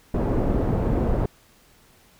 pink low-pass noise, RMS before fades -22 dBFS, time 0.14-1.26 s, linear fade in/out 5 ms, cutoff 550 Hz, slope 12 dB/octave, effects pink hiss -56 dBFS RMS until 2.19 s

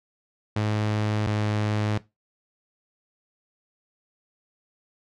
sawtooth tone pair in turn, 106.4 / 105.92 Hz, G#2 / G#2, +42 / +35 cents, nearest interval unison, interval 7 cents, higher first, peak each -19 dBFS, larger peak neither, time 0.56-1.27 / 1.27-1.98 s, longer neither, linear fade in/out 5 ms, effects noise-tail reverb RT60 0.2 s tail -17 dB re dry + low-pass 5000 Hz 12 dB/octave

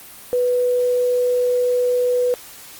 sine tone, 493.9 Hz, B4, in tune, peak -15 dBFS, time 0.33-2.34 s, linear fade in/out 0 ms, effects white hiss -40 dBFS RMS until 2.79 s + Opus 32 kbps

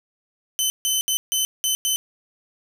15% pulse tone bursts at uneven times, 3046 Hz, F#7, 50 cents sharp, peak -12 dBFS, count 6, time 0.59-0.7 / 0.85-1.01 / 1.08-1.17 / 1.32-1.45 / 1.64-1.75 / 1.85-1.96 s, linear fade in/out 0 ms, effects 8-bit

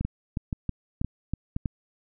two click trains, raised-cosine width 5 ms, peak -15 / -16 dBFS, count 6 / 4, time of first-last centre 0.05-1.658 / 0.01-1.564 s, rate 3.11 / 1.93 Hz, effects none

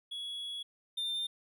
triangle tone pair in turn, 3360 / 3602 Hz, G#7 / A7, +19 / +40 cents, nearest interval minor second, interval 121 cents, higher second, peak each -36 / -31 dBFS, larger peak second, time 0.11-0.63 / 0.97-1.27 s, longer first, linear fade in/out 10 ms, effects none

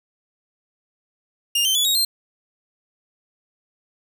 sawtooth tone with pitch steps, 2815 / 3105 / 3426 / 3779 / 4169 Hz, F7 / G7 / A7 / A#7 / C8, +13 / -17 / -47 / +23 / -7 cents, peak -14 dBFS, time 1.55-2.05 s, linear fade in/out 5 ms, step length 100 ms, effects none

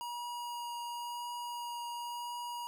square tone with vibrato, 956 Hz, A#5, 43 cents sharp, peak -39 dBFS, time 0.01-2.67 s, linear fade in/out 0 ms, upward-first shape triangle, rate 0.95 Hz, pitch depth 10 cents each way, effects none

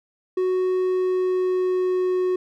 triangle tone with pitch glide, 369.7 to 366.7 Hz, F#4 to F#4, -1 to -15 cents, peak -17 dBFS, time 0.37-2.36 s, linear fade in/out 5 ms, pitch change -14 cents, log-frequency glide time 0.8-2.24 s, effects none

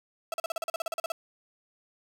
35% pulse tone bursts, 659.3 Hz, E5, in tune, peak -28 dBFS, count 14, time 0.32-1.12 s, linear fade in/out 2 ms, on 20 ms, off 40 ms, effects none

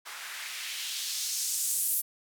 blue noise with band-pass filter sweep, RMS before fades -33 dBFS, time 0.05-2.02 s, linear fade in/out 20 ms, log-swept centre 1200 to 12000 Hz, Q 1.4, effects none

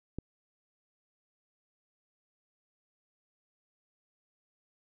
click, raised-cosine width 3 ms, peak -23 dBFS, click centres 0.186 s, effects none

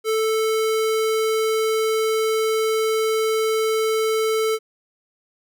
square tone, 440 Hz, A4, in tune, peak -19 dBFS, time 0.04-4.59 s, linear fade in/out 50 ms, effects none

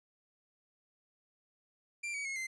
45% pulse tone with pitch steps, 2368 / 2266 / 2169 / 2076 Hz, D7 / C#7 / C#7 / C7, +14 / +37 / -38 / -14 cents, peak -36 dBFS, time 2.03-2.47 s, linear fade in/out 10 ms, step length 110 ms, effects resampled to 22050 Hz

